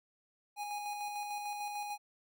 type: tone with tremolo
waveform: square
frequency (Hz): 826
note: G#5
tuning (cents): -10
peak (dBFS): -37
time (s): 0.56-1.98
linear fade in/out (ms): 50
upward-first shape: square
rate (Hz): 6.7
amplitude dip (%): 30
effects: none